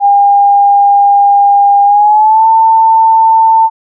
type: tone with pitch glide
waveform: sine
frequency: 806 to 894.3 Hz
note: G5 to A5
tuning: +48 to +28 cents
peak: -3 dBFS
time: 0-3.7 s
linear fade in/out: 50 ms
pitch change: +180 cents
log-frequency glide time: 1.84-2.47 s
effects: none